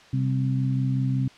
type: harmonic tone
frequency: 65.41 Hz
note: C2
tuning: in tune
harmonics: 2 / 3 / 4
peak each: -22 / -32 / -29 dBFS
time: 0.13-1.28 s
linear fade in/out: 5 ms
effects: white hiss -50 dBFS RMS until 1.37 s + low-pass 4000 Hz 12 dB/octave